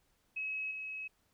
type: tone with level steps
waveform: sine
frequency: 2564 Hz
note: E7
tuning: 49 cents flat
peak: -35 / -39 dBFS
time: 0.36-1.08 s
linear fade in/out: 10 ms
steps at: 0.71 s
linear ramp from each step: 2 ms
effects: pink hiss -74 dBFS RMS until 1.33 s